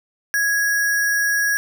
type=tone with sample-and-hold; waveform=sine; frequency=1661.2 Hz; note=G#6; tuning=in tune; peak=-16 dBFS; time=0.34-1.57 s; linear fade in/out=0 ms; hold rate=7350 Hz; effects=none